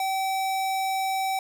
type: tone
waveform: square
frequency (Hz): 768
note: G5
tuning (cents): -36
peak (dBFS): -25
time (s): 0-1.39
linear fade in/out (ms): 2
effects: none